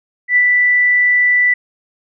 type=tone with ADSR envelope; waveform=sine; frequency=1975.5 Hz; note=B6; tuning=in tune; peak=-7 dBFS; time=0.28-1.54 s; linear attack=82 ms; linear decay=57 ms; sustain=-2 dB; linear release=7 ms; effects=none